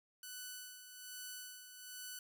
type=tone with tremolo; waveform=5% pulse; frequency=1492 Hz; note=F#6; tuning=14 cents sharp; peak=-34 dBFS; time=0.23-2.19 s; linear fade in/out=2 ms; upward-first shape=sine; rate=1.2 Hz; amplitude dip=60%; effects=none